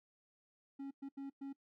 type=tone bursts at uneven times; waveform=triangle; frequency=275.2 Hz; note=C#4; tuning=12 cents flat; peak=-40 dBFS; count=4; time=0.79-0.91 / 1.02-1.09 / 1.17-1.3 / 1.41-1.53 s; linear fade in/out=10 ms; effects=noise-tail reverb RT60 0.1 s tail -21 dB re dry